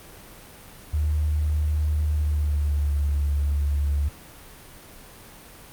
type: tone with pitch glide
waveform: sine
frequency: 75.8 to 71.92 Hz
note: D#2 to D2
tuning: -45 to -36 cents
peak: -20 dBFS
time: 0.93-4.09 s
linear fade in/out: 10 ms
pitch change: -91 cents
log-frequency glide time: 2.06-2.98 s
effects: pink hiss -45 dBFS RMS until 5.72 s + Opus 32 kbps